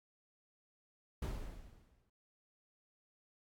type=noise with exponential decay; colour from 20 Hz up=brown; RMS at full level=-36 dBFS; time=1.22-2.1 s; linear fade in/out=5 ms; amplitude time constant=190 ms; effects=AAC 64 kbps